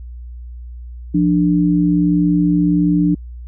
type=tone pair together; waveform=sine; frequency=174.61 / 296 Hz; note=F3 / D4; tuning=0 / +14 cents; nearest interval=major sixth; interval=914 cents; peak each=-14 dBFS; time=1.14-3.15 s; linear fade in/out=10 ms; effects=added 60 Hz sine -29 dBFS peak until 3.47 s